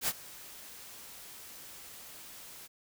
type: noise with ADSR envelope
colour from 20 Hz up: white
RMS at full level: -29 dBFS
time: 0.01-2.68 s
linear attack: 70 ms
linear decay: 44 ms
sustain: -20 dB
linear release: 23 ms
effects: none